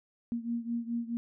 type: beating tone pair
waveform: sine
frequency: 233.1 / 237.8 Hz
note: A#3 / A#3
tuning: 0 / +35 cents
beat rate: 4.7 Hz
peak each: -33 / -36 dBFS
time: 0.32-1.17 s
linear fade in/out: 0 ms
effects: none